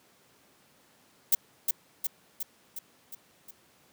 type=noise with echo; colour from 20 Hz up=violet; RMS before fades=-21 dBFS; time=1.32-1.35 s; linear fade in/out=5 ms; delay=360 ms; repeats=6; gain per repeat=-4 dB; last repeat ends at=3.51 s; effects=pink hiss -62 dBFS RMS until 3.92 s + high-pass 150 Hz 12 dB/octave